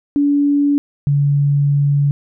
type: tone pair in turn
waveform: sine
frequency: 286.6 / 142.8 Hz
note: D4 / D3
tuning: -42 / -48 cents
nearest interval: octave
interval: 1206 cents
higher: first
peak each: -11 dBFS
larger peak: neither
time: 0.16-0.78 / 1.07-2.11 s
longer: second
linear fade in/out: 0 ms
effects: none